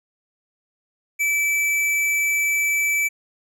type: tone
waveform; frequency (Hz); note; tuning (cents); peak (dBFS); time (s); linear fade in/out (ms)
square; 2312; D7; -28; -19; 1.19-3.09; 20
effects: none